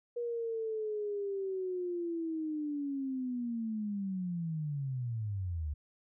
sine linear sweep, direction down, 480.6 to 71 Hz, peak -33 dBFS, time 0.16-5.74 s, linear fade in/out 10 ms, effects none

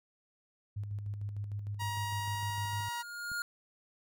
sine tone with tremolo, 102.5 Hz, G#2, 22 cents flat, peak -34 dBFS, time 0.76-2.89 s, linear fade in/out 10 ms, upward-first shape square, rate 6.6 Hz, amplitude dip 40%
sawtooth tone, 950 Hz, A#5, 33 cents sharp, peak -32 dBFS, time 1.79-3.03 s, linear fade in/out 20 ms
square tone with exponential growth, 1420 Hz, F6, 28 cents sharp, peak -33 dBFS, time 2.13-3.42 s, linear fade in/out 1 ms, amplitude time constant 280 ms
click, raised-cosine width 5 ms, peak -39 dBFS, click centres 3.317 s
effects none

